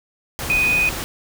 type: tone in noise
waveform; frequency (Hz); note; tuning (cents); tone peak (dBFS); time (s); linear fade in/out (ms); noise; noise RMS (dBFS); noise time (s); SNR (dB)
sine; 2489; D#7; 0; -15; 0.5-0.89; 0; pink; -27; 0.39-1.04; +9
effects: none